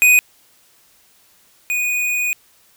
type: tone pair in turn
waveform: square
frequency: 2489 / 2472 Hz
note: D#7 / D#7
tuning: 0 / -12 cents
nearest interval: unison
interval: 12 cents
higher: first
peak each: -9 / -18 dBFS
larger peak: first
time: 0.02-0.19 / 1.7-2.33 s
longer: second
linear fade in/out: 0 ms
effects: white hiss -54 dBFS RMS until 2.76 s

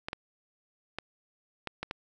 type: clicks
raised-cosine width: 0.3 ms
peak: -18 dBFS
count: 6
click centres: 0.085 / 0.131 / 0.986 / 1.673 / 1.83 / 1.911 s
effects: none

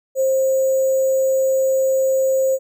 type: tone with sample-and-hold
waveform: sine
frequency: 530 Hz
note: C5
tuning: 22 cents sharp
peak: -14 dBFS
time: 0.15-2.59 s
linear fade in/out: 50 ms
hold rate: 7350 Hz
effects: none

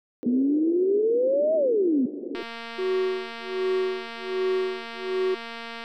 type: band-pass noise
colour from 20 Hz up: white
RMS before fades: -34 dBFS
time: 0.23-2.43 s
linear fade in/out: 0 ms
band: 260 to 440 Hz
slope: 48 dB/octave
type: exponential two-way sweep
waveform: sine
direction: up then down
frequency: 237.5 to 650 to 239 Hz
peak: -19 dBFS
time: 0.26-2.06 s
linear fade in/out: 5 ms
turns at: 1.55 s
type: click train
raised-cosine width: 0.3 ms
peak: -21 dBFS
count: 807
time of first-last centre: 2.35-5.839 s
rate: 231 Hz
type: tone with tremolo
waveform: triangle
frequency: 374.1 Hz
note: F#4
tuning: 19 cents sharp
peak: -19 dBFS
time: 2.78-5.35 s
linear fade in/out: 10 ms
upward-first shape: sine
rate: 1.3 Hz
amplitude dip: 100%
effects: none

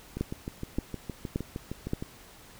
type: two click trains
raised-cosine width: 3 ms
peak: -21 / -15 dBFS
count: 13 / 4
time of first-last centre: 0.17-2.025 / 0.21-1.934 s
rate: 6.47 / 1.74 Hz
effects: pink hiss -52 dBFS RMS until 2.59 s

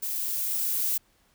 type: noise with level ramp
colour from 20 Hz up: violet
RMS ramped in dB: -31 to -26 dBFS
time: 0.02-0.98 s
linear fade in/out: 10 ms
effects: pink hiss -65 dBFS RMS until 1.34 s

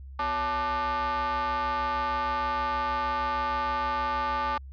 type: ring-modulated tone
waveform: square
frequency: 155.8 Hz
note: D#3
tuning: 3 cents sharp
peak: -24 dBFS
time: 0.19-4.58 s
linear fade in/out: 5 ms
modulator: 1030 Hz
effects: added 67 Hz sine -40 dBFS peak until 4.72 s + resampled to 11025 Hz

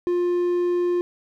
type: tone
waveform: triangle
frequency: 352.7 Hz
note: F4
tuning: 17 cents sharp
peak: -17 dBFS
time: 0.07-1.01 s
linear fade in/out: 0 ms
effects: none

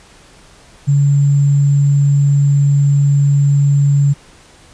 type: tone with sample-and-hold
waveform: sine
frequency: 141.7 Hz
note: C#3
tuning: 38 cents sharp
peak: -8 dBFS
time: 0.87-4.14 s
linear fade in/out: 20 ms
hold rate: 7350 Hz
effects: pink hiss -44 dBFS RMS until 4.73 s + resampled to 22050 Hz

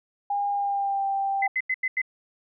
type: tone with pitch glide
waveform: sine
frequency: 810 to 786.5 Hz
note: G#5 to G5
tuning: -43 to +6 cents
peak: -23 dBFS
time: 0.3-1.48 s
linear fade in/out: 5 ms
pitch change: -51 cents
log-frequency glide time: 0.5-1.06 s
type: tone bursts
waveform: sine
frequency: 2039 Hz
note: C7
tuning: 45 cents flat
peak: -22 dBFS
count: 5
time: 1.42-2.017 s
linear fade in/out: 5 ms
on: 49 ms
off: 88 ms
effects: none

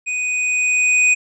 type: tone with level ramp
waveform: square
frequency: 2489 Hz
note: D#7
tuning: in tune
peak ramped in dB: -21 to -11 dBFS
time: 0.06-1.15 s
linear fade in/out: 20 ms
effects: resampled to 22050 Hz

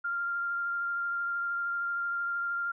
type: tone with vibrato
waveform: sine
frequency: 1393 Hz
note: F6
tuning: 5 cents flat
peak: -29 dBFS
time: 0.04-2.72 s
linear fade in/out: 10 ms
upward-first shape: sine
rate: 13 Hz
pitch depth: 11 cents each way
effects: none

